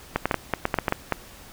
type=clicks; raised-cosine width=0.5 ms; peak=-6 dBFS; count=11; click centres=0.16 / 0.256 / 0.312 / 0.343 / 0.537 / 0.654 / 0.742 / 0.787 / 0.882 / 0.924 / 1.123 s; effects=pink hiss -46 dBFS RMS until 1.52 s